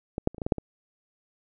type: clicks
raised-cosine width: 2 ms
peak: -16 / -8 / -30 / -26 / -18 / -14 / -6 / -20 dBFS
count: 8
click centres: 0.181 / 0.274 / 0.346 / 0.382 / 0.418 / 0.465 / 0.522 / 0.583 s
effects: none